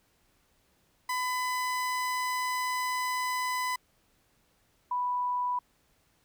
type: tone pair in turn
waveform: 30% pulse / sine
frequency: 1004 / 987.3 Hz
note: B5 / B5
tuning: +28 / -1 cents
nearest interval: unison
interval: 29 cents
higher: first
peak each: -26 / -27 dBFS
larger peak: first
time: 1.09-3.76 / 4.91-5.59 s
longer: first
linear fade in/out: 5 ms
effects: pink hiss -69 dBFS RMS until 6.24 s